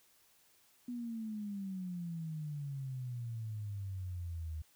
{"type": "exponential sweep", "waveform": "sine", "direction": "down", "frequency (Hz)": [246.9, 77], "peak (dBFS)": -38, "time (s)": [0.88, 4.62], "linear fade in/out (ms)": 5, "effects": ["white hiss -68 dBFS RMS until 4.75 s"]}